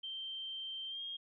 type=tone with pitch glide; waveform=sine; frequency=3136 to 3239 Hz; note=G7 to G#7; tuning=0 to -44 cents; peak=-40 dBFS; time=0.03-1.17 s; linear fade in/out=10 ms; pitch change=+56 cents; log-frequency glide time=0.87-1.02 s; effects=none